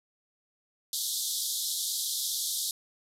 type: band-pass noise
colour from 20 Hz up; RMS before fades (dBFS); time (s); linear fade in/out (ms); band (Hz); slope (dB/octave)
pink; -32; 0.93-2.71; 2; 3400 to 14000; 96
effects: none